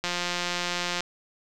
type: click train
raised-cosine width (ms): 0.2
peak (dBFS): -11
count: 171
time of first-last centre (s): 0.04-1.006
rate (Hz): 176
effects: none